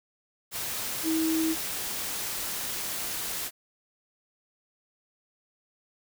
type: tone in noise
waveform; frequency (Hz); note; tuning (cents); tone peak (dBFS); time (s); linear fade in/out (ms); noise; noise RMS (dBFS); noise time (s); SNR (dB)
sine; 321.4; E4; -44; -24; 1.03-1.56; 50; white; -33; 0.51-3.51; +6
effects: none